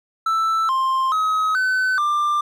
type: tone with pitch steps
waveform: triangle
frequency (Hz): 1323 / 1053 / 1272 / 1515 / 1188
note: E6 / C6 / D#6 / F#6 / D6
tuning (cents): +6 / +11 / +38 / +40 / +20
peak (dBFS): -15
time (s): 0.26-2.41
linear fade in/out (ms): 5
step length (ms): 430
effects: none